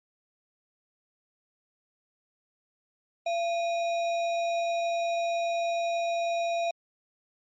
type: tone with sample-and-hold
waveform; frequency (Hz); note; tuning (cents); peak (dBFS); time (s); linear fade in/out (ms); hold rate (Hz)
sine; 680; F5; -46; -25; 3.26-6.71; 5; 3150
effects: low-pass 5000 Hz 12 dB/octave + MP3 32 kbps